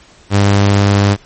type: tone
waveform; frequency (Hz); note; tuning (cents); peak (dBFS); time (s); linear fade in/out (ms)
sawtooth; 100.5; G2; +44; -4; 0.3-1.17; 50
effects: pink hiss -44 dBFS RMS until 1.25 s + MP3 32 kbps